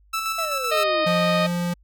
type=tone with tremolo; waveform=sawtooth; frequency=1318.5 Hz; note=E6; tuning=in tune; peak=-19 dBFS; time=0.13-0.84 s; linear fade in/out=10 ms; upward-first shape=square; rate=7.8 Hz; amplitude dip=35%
type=exponential sweep; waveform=triangle; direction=down; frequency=679 to 311.9 Hz; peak=-27 dBFS; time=0.38-1.05 s; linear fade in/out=5 ms
type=harmonic tone; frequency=619 Hz; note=D#5; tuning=9 cents flat; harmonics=1 / 2 / 3 / 4 / 5 / 6 / 7 / 8; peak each=-21 / -25 / -31 / -30 / -35 / -32 / -36 / -38 dBFS; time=0.71-1.47 s; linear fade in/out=10 ms
type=tone; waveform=square; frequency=174.61 Hz; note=F3; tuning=in tune; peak=-23 dBFS; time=1.06-1.74 s; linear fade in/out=10 ms
effects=added 50 Hz sine -53 dBFS peak until 1.83 s